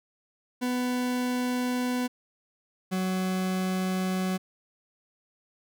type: tone pair in turn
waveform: 40% pulse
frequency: 248.8 / 186.39 Hz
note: B3 / F#3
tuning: +13 / +13 cents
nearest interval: perfect fourth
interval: 500 cents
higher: first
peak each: -25 dBFS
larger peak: neither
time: 0.61-2.08 / 2.91-4.38 s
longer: neither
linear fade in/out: 20 ms
effects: none